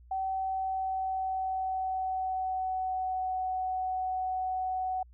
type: tone with pitch glide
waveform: sine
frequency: 764 to 746.6 Hz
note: G5 to F#5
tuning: -45 to +15 cents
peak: -29 dBFS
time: 0.11-5.03 s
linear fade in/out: 5 ms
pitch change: -40 cents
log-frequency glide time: 0.26-3.35 s
effects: added 60 Hz sine -52 dBFS peak until 5.13 s